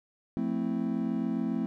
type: chord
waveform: triangle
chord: F major seventh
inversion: none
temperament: equal with one note detuned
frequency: 174.61 / 221.5 / 261.6 / 329.6 Hz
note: F3 / A3 / C4 / E4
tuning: 0 / +12 / 0 / 0 cents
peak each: -34 / -29 / -30 / -35 dBFS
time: 0.37-1.66 s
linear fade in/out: 0 ms
effects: none